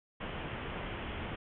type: low-pass noise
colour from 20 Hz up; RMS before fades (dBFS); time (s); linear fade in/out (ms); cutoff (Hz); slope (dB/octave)
pink; -40; 0.2-1.36; 10; 3300; 96
effects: none